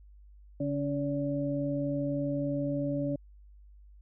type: tone cluster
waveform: sine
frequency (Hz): 142.3 / 282.7 / 574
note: C#3 / C#4 / D5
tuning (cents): +46 / +34 / -40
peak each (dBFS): -34 / -31 / -34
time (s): 0.6-3.16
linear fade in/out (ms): 5
effects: added 50 Hz sine -51 dBFS peak until 4.01 s